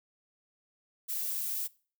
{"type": "noise", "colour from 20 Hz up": "violet", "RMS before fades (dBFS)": -34, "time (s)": [1.08, 1.68], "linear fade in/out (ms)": 20, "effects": ["noise-tail reverb RT60 0.4 s tail -22 dB re dry"]}